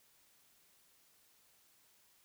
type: silence
effects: white hiss -69 dBFS RMS until 2.24 s